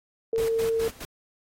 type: tone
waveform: sine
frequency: 453.1 Hz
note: A#4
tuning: 49 cents flat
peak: -22 dBFS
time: 0.33-0.88 s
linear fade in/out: 2 ms
type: click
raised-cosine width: 0.2 ms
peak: -27 dBFS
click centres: 0.361 s
type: noise with tremolo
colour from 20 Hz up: pink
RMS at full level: -37 dBFS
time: 0.38-1.05 s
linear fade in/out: 0 ms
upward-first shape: square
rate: 4.8 Hz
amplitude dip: 80%
effects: AAC 48 kbps